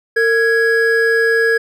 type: tone pair together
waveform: triangle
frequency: 456 / 1664 Hz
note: A#4 / G#6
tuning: -38 / +3 cents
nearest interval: octave + minor seventh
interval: 2241 cents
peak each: -12 dBFS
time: 0.16-1.58 s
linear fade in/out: 10 ms
effects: none